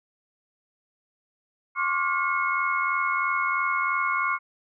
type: tone cluster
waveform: sine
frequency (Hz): 1069 / 1152 / 1419 / 2180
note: C6 / D6 / F6 / C#7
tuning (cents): +37 / -34 / +27 / -29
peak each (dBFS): -28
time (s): 1.75-4.39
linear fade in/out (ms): 50
effects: none